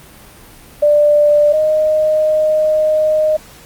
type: tone pair in turn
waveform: sine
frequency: 591 / 618.1 Hz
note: D5 / D#5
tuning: +11 / -12 cents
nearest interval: minor second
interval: 77 cents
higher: second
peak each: -7 / -10 dBFS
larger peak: first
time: 0.82-1.53 / 1.53-3.37 s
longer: second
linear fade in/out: 10 ms
effects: pink hiss -40 dBFS RMS until 3.65 s + Opus 32 kbps